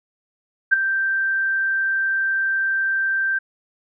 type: tone with ADSR envelope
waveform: sine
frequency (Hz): 1568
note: G6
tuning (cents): 0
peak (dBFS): -8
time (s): 0.71-3.39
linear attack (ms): 22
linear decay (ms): 13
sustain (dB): -10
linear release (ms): 11
effects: none